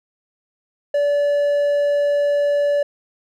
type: tone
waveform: triangle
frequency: 577 Hz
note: D5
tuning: 31 cents flat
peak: -13 dBFS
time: 0.94-2.83 s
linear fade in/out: 5 ms
effects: none